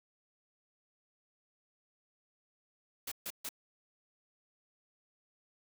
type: noise bursts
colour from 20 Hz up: white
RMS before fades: -40 dBFS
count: 3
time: 3.07-3.491 s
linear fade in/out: 5 ms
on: 47 ms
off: 140 ms
effects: none